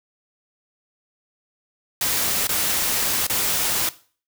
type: noise with dropouts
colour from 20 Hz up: white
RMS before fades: -22 dBFS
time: 2.01-3.89 s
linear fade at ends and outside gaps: 2 ms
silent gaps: 2.471-2.491 / 3.268-3.297 s
effects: noise-tail reverb RT60 0.4 s tail -17 dB re dry